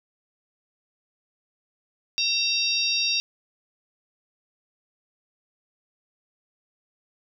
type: harmonic tone with a mistuned harmonic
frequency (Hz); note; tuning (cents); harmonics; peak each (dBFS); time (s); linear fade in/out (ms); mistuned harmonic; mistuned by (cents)
932.3; A#5; 0; 3 / 4 / 5 / 6; -27 / -27 / -27 / -27; 2.18-3.2; 0; 3; -46
effects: none